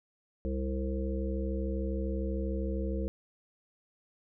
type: harmonic tone with a mistuned harmonic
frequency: 66 Hz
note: C2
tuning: 16 cents sharp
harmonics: 1 / 3 / 5 / 7 / 8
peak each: -32 / -37 / -39 / -40 / -41 dBFS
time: 0.45-3.08 s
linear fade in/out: 0 ms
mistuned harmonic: 7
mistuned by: -26 cents
effects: none